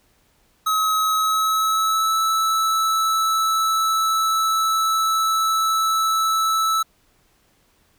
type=tone with pitch glide; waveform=square; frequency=1279 to 1311.9 Hz; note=D#6 to E6; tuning=+47 to -9 cents; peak=-18 dBFS; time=0.66-6.83 s; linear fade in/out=10 ms; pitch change=+44 cents; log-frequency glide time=1.16-2.18 s; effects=pink hiss -61 dBFS RMS until 7.98 s